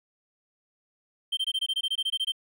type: tone bursts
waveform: triangle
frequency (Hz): 3136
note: G7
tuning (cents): 0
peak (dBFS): -23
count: 14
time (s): 1.32-2.321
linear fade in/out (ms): 10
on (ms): 52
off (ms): 21
effects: none